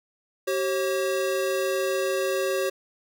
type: tone pair together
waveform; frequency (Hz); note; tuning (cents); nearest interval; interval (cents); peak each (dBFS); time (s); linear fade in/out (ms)
square; 383.3 / 542; G4 / C#5; -39 / -39; tritone; 600; -27; 0.47-2.7; 10
effects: none